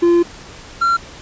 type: tone pair in turn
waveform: triangle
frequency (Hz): 344.5 / 1369.7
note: F4 / F6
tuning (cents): -24 / -34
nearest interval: 2 octaves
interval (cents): 2390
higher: second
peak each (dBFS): -7 / -10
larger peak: first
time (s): 0.02-0.23 / 0.81-0.97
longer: first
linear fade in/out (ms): 10
effects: pink hiss -37 dBFS RMS until 1.21 s + resampled to 16000 Hz